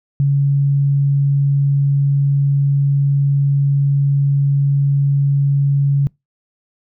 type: tone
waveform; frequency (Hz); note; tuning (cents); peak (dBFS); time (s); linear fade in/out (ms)
sine; 140.2; C#3; +20; -11; 0.2-6.07; 0
effects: noise-tail reverb RT60 0.2 s tail -26 dB re dry